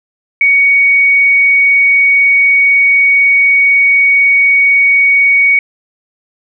sine tone, 2239 Hz, C#7, 17 cents sharp, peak -5 dBFS, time 0.41-5.59 s, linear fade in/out 2 ms, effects none

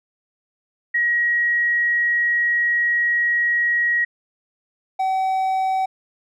sine / triangle tone pair in turn, 1900 / 760.6 Hz, A#6 / F#5, +33 / +48 cents, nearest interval octave + major third, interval 1585 cents, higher first, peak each -16 dBFS, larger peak neither, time 0.94-4.05 / 4.99-5.86 s, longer first, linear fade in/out 10 ms, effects none

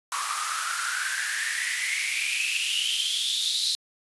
white noise with high-pass filter sweep, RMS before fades -27 dBFS, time 0.12-3.75 s, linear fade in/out 0 ms, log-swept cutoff 1100 to 4100 Hz, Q 9.4, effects resampled to 24000 Hz

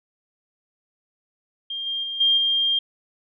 sine tone with level steps, 3203 Hz, G7, 37 cents sharp, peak -27 / -24 / -27 / -15 / -18 dBFS, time 1.7-2.79 s, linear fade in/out 5 ms, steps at 1.86 / 2.03 / 2.2 / 2.37 s, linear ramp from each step 10 ms, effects none

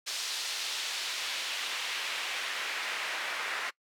pink noise with band-pass filter sweep, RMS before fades -35 dBFS, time 0.06-3.71 s, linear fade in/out 20 ms, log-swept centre 4600 to 1800 Hz, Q 1.2, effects noise-tail reverb RT60 0.1 s tail -23 dB re dry + high-pass 400 Hz 12 dB/octave

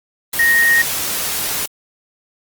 sine tone in noise, 1864.7 Hz, A#6, in tune, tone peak -10 dBFS, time 0.39-0.82 s, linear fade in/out 5 ms, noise white, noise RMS -21 dBFS, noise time 0.33-1.66 s, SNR +8 dB, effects Opus 24 kbps

